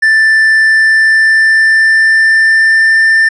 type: tone with pitch glide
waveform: triangle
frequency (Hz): 1768 to 1787.5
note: A6 to A6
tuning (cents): +8 to +27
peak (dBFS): -3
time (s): 0.02-3.29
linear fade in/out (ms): 10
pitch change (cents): +19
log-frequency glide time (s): 0.56-2.99
effects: resampled to 22050 Hz